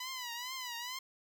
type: tone with vibrato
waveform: 10% pulse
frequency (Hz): 992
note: B5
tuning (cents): +7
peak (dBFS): -31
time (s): 0-0.99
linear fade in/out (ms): 5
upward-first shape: triangle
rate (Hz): 2.3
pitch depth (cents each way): 120
effects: none